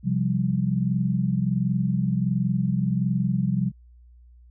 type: chord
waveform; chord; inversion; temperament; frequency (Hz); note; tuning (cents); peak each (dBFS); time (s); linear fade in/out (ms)
sine; C suspended fourth; none; equal; 130.81 / 174.61 / 196; C3 / F3 / G3; 0 / 0 / 0; -25; 0.03-3.72; 50
effects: added 60 Hz sine -48 dBFS peak until 4.5 s